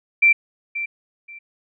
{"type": "tone with echo", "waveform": "sine", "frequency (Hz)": 2349, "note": "D7", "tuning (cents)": 0, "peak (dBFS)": -10, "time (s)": [0.22, 0.33], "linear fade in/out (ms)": 10, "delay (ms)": 530, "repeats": 2, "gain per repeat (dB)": -13, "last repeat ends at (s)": 1.39, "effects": []}